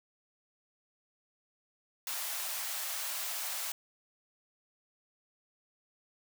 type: high-pass noise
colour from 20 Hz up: white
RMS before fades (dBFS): -37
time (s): 2.07-3.72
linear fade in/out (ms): 2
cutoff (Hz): 580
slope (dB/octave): 48
effects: none